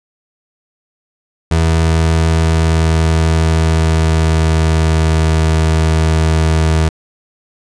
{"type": "tone with pitch glide", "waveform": "30% pulse", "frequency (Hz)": [81.4, 79.63], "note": ["E2", "D#2"], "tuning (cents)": [-21, 41], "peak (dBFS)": -7, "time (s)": [1.51, 6.89], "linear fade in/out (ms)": 5, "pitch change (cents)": -38, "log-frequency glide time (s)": [1.69, 5.59], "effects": ["resampled to 22050 Hz"]}